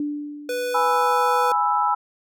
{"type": "tone with exponential decay", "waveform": "sine", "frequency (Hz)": 293.7, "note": "D4", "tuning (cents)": 0, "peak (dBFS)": -21, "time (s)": [0, 1.25], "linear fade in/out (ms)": 2, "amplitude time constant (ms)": 270}
{"type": "tone", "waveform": "square", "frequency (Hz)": 493.9, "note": "B4", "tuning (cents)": 0, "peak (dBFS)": -24, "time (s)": [0.49, 1.52], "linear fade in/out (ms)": 2}
{"type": "chord", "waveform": "sine", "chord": "E major", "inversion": "first", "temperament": "equal", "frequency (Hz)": [830.6, 987.8, 1318.5], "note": ["G#5", "B5", "E6"], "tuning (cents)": [0, 0, 0], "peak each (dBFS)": -22, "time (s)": [0.74, 1.95], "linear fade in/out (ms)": 10}
{"effects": []}